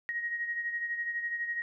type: beating tone pair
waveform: sine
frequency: 1882 / 1894 Hz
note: A#6 / A#6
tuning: +16 / +27 cents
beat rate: 12 Hz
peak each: -32 / -40 dBFS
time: 0.09-1.62 s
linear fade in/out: 0 ms
effects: none